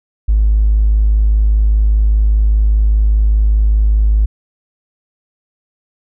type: tone with tanh clipping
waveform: triangle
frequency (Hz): 52.5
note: G#1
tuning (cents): +19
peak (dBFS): -7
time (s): 0.28-4.26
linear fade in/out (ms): 10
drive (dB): 1
effects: none

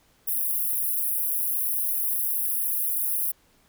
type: high-pass noise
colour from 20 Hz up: white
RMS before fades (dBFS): -26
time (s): 0.27-3.32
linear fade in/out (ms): 10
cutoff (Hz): 10000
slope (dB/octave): 96
effects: pink hiss -62 dBFS RMS until 3.68 s

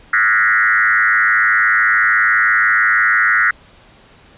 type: tone with frequency modulation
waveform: sine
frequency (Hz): 1661.2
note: G#6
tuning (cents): 0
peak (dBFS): -10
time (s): 0.13-3.51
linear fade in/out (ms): 5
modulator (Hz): 106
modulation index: 3.2
effects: pink hiss -46 dBFS RMS until 4.37 s + resampled to 8000 Hz

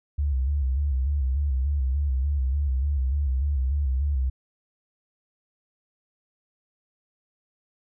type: tone with vibrato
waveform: sine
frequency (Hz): 68.5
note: C#2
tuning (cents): -20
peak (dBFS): -21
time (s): 0.18-4.3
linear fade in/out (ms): 10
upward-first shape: square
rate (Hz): 3.4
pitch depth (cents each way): 91
effects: none

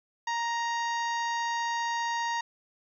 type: harmonic tone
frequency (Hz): 935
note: A#5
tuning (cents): +5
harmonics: 1 / 2 / 3 / 4 / 5 / 6 / 7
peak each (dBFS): -29 / -34 / -44 / -43 / -45 / -47 / -45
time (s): 0.27-2.41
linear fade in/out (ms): 5
effects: 11-bit

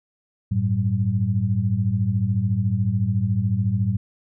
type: tone cluster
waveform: sine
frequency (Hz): 96.9 / 110.8 / 191.5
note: G2 / A2 / G3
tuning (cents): -20 / +13 / -40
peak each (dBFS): -24 / -21 / -25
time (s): 0.51-3.97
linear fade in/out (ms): 10
effects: none

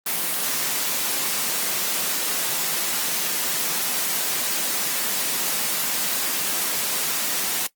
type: high-pass noise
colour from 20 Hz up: white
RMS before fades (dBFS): -24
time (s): 0.06-7.67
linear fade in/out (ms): 5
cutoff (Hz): 140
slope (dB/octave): 96
effects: noise-tail reverb RT60 0.1 s tail -19 dB re dry + Opus 24 kbps

